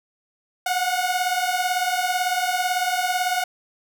sawtooth beating tone pair, 720 / 738 Hz, F#5 / F#5, -47 / -5 cents, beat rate 18 Hz, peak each -20 dBFS, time 0.66-3.44 s, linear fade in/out 5 ms, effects none

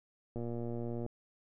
click train, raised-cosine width 2 ms, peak -27 dBFS, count 84, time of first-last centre 0.36-1.063 s, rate 118 Hz, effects none

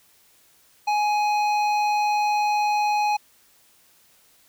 sine tone with hard clipping, 836 Hz, G#5, 11 cents sharp, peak -21 dBFS, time 0.87-3.17 s, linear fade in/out 10 ms, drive 11 dB, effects white hiss -58 dBFS RMS until 4.48 s

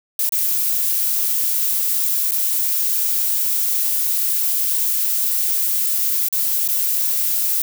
violet noise with dropouts, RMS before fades -19 dBFS, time 0.19-7.62 s, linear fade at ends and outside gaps 2 ms, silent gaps 0.292-0.322 / 2.311-2.318 / 6.286-6.326 / 6.678-6.686 s, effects none

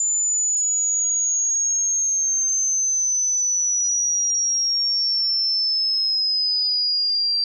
sine linear sweep, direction down, 7090 to 4699 Hz, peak -18 dBFS, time 0-7.44 s, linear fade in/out 2 ms, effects none

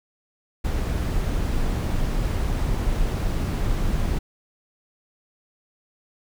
brown noise, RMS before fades -23 dBFS, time 0.64-4.19 s, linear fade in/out 10 ms, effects none

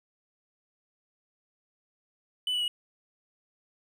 triangle tone with pitch steps, 2997 / 2952 / 2908 Hz, F#7 / F#7 / F#7, +22 / -5 / -31 cents, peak -25 dBFS, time 2.47-2.68 s, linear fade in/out 2 ms, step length 70 ms, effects none

